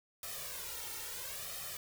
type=noise with flanger; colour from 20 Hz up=white; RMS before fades=-43 dBFS; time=0.23-1.77 s; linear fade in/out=2 ms; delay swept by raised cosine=1.6 to 2.23 ms; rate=0.74 Hz; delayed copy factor=+0.85; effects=none